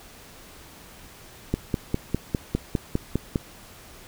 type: click train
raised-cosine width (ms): 3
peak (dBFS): -9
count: 10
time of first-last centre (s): 1.54-3.358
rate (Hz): 4.95
effects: pink hiss -47 dBFS RMS until 4.07 s